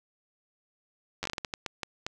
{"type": "slowing click train", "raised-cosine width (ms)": 0.2, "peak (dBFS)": -15, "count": 12, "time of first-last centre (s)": [1.23, 2.065], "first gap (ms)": 10, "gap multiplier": 1.37, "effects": []}